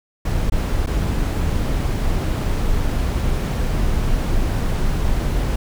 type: noise with dropouts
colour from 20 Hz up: brown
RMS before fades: -19 dBFS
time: 0.25-5.56 s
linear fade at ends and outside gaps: 5 ms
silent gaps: 0.499-0.52 / 0.862-0.87 s
effects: none